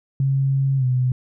sine tone with pitch glide, 135.9 to 126.8 Hz, C#3 to B2, -34 to +46 cents, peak -16 dBFS, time 0.2-1.12 s, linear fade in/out 2 ms, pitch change -120 cents, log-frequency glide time 0.77-0.85 s, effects none

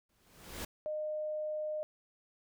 pink noise with exponential growth, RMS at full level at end -38 dBFS, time 0.09-0.65 s, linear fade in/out 5 ms, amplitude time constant 120 ms
sine tone, 612 Hz, D#5, 29 cents flat, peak -34 dBFS, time 0.86-1.83 s, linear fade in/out 0 ms
effects none

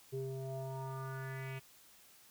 square tone with low-pass filter sweep, 132.9 Hz, C3, 27 cents sharp, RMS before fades -42 dBFS, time 0.12-1.6 s, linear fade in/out 20 ms, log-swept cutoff 380 to 2600 Hz, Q 4.4, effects white hiss -62 dBFS RMS until 2.3 s

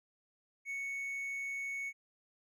triangle tone, 2217 Hz, C#7, in tune, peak -35 dBFS, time 0.65-1.93 s, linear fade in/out 50 ms, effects none

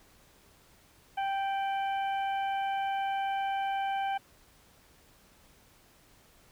harmonic tone with a mistuned harmonic, 784 Hz, G5, in tune, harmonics 1 / 2 / 3 / 4, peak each -29 / -40 / -44 / -46 dBFS, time 1.17-4.18 s, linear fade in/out 10 ms, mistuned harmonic 4, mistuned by -57 cents, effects pink hiss -61 dBFS RMS until 6.51 s

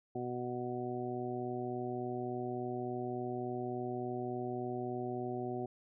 harmonic tone, 123.47 Hz, B2, in tune, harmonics 1 / 2 / 3 / 4 / 5 / 6, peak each -44 / -42 / -39 / -52 / -47 / -43 dBFS, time 0.15-5.66 s, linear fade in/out 5 ms, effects none

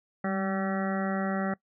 harmonic tone with a mistuned harmonic, 192.1 Hz, G3, 35 cents flat, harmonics 1 / 2 / 3 / 4 / 6 / 7 / 8 / 9 / 10, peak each -29 / -38 / -35 / -36 / -43 / -38 / -44 / -43 / -40 dBFS, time 0.24-1.54 s, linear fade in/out 5 ms, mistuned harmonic 1, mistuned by +31 cents, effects noise-tail reverb RT60 0.1 s tail -22 dB re dry

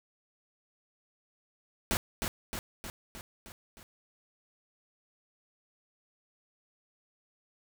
pink noise with echo, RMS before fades -29 dBFS, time 1.91-1.97 s, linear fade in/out 0 ms, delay 310 ms, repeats 6, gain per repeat -4 dB, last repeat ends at 3.83 s, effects none

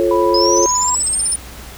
sine chord, F augmented, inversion none, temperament just, 349.2 / 436.5 / 545.7 Hz, F4 / A4 / C#5, 0 / -14 / -27 cents, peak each -15 / -18 / -17 dBFS, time 0-0.66 s, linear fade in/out 0 ms
sine tone with pitch glide, 987.8 to 995.2 Hz, B5 to B5, 0 to +13 cents, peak -17 dBFS, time 0.11-0.95 s, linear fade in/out 2 ms, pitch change +13 cents, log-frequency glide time 0.61-0.83 s
sine linear sweep, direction up, 4978 to 9530 Hz, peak -15 dBFS, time 0.34-1.36 s, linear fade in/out 5 ms
sine tone bursts, 5274 Hz, E8, in tune, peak -21 dBFS, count 13, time 0.56-1.34 s, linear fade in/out 5 ms, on 24 ms, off 39 ms
effects added 60 Hz sine -36 dBFS peak until 1.77 s + pink hiss -36 dBFS RMS until 1.77 s

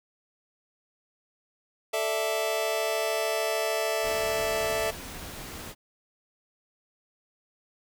sawtooth chord, A suspended fourth, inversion none, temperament just, 440 / 586.7 / 660 Hz, A4 / D5 / E5, 0 / -2 / +2 cents, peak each -27 / -29 / -24 dBFS, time 1.93-4.91 s, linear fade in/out 10 ms
pink noise, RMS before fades -40 dBFS, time 4.02-5.75 s, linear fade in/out 50 ms
effects none

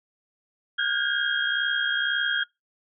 sine tone cluster, 1432 / 1575 / 1637 / 3252 Hz, F6 / G6 / G#6 / G#7, +43 / +8 / -25 / -37 cents, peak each -28 dBFS, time 0.78-2.44 s, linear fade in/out 10 ms, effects noise-tail reverb RT60 0.2 s tail -25 dB re dry

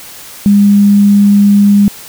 sine tone, 202.8 Hz, G#3, 41 cents flat, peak -3 dBFS, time 0.46-1.88 s, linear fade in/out 0 ms, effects white hiss -31 dBFS RMS until 2.08 s

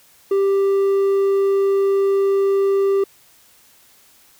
sine tone with hard clipping, 393.3 Hz, G4, 6 cents sharp, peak -15 dBFS, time 0.31-3.04 s, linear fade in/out 5 ms, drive 3 dB, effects white hiss -52 dBFS RMS until 4.39 s

